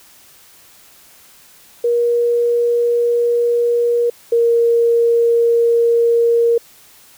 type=tone pair in turn; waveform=sine; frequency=475 / 467.4 Hz; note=A#4 / A#4; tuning=+33 / +5 cents; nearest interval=unison; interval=28 cents; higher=first; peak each=-12 / -10 dBFS; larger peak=second; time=1.84-4.1 / 4.32-6.58 s; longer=neither; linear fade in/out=5 ms; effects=white hiss -46 dBFS RMS until 7.17 s